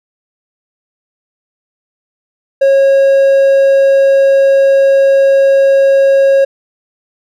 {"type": "tone", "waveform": "triangle", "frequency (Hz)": 546, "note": "C#5", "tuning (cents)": -26, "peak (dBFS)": -3, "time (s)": [2.61, 6.45], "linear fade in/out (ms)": 10, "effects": []}